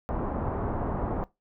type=low-pass noise; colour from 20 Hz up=pink; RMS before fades=-30 dBFS; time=0.09-1.24 s; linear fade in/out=0 ms; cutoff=1100 Hz; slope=24 dB/octave; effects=noise-tail reverb RT60 0.2 s tail -20 dB re dry